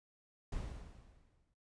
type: noise with exponential decay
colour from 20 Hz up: brown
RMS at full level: -39 dBFS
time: 0.52-1.54 s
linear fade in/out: 5 ms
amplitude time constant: 220 ms
effects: noise-tail reverb RT60 0.1 s tail -18 dB re dry + resampled to 22050 Hz